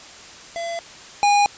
square tone pair in turn, 677 / 817.6 Hz, E5 / G#5, +46 / -27 cents, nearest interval minor third, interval 327 cents, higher second, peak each -26 / -14 dBFS, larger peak second, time 0.56-0.79 / 1.23-1.46 s, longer neither, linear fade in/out 0 ms, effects white hiss -41 dBFS RMS until 1.57 s + resampled to 16000 Hz

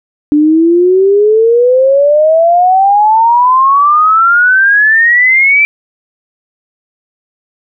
sine exponential sweep, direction up, 292.4 to 2349 Hz, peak -4 dBFS, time 0.32-5.65 s, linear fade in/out 0 ms, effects none

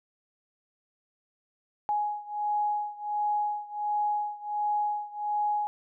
sine beating tone pair, 834 / 835.4 Hz, G#5 / G#5, +7 / +10 cents, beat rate 1.4 Hz, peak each -29 / -31 dBFS, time 1.89-5.67 s, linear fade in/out 0 ms, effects none

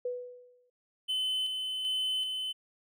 sine tone with exponential decay, 493.9 Hz, B4, in tune, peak -29 dBFS, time 0.05-0.7 s, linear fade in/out 5 ms, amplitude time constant 140 ms
triangle tone with tremolo, 3040 Hz, F#7, 46 cents sharp, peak -27 dBFS, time 1.08-2.53 s, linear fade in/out 20 ms, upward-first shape square, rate 1.3 Hz, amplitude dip 35%
effects none

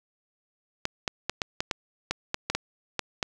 clicks, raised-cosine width 0.2 ms, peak -9 dBFS, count 12, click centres 0.854 / 1.078 / 1.296 / 1.418 / 1.605 / 1.712 / 2.11 / 2.344 / 2.5 / 2.55 / 2.993 / 3.228 s, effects none

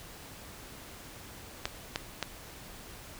clicks, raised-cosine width 0.2 ms, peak -13 dBFS, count 3, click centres 1.655 / 1.959 / 2.227 s, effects pink hiss -48 dBFS RMS until 3.19 s

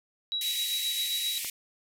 sine tone with tremolo, 3885 Hz, B7, 29 cents flat, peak -27 dBFS, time 0.32-1.38 s, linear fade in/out 0 ms, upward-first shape sine, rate 7.6 Hz, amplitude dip 45%
white band-pass noise, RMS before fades -35 dBFS, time 0.41-1.5 s, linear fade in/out 2 ms, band 1900 to 15000 Hz, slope 96 dB/octave
click, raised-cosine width 0.5 ms, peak -29 dBFS, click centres 1.447 s
effects none

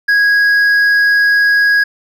sine tone with hard clipping, 1654 Hz, G#6, 8 cents flat, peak -9 dBFS, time 0.08-1.84 s, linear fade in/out 10 ms, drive 4 dB, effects none

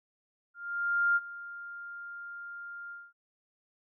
sine tone with ADSR envelope, 1400 Hz, F6, 4 cents sharp, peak -22 dBFS, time 0.54-3.13 s, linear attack 620 ms, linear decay 36 ms, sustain -18 dB, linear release 220 ms, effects none

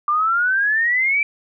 sine exponential sweep, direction up, 1174.7 to 2349 Hz, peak -15 dBFS, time 0.08-1.23 s, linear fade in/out 2 ms, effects none

